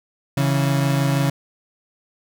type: tone pair together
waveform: 35% pulse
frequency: 138.59 / 164.81 Hz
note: C#3 / E3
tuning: 0 / 0 cents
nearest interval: minor third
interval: 300 cents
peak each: -16 / -22 dBFS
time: 0.37-1.3 s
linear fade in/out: 5 ms
effects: none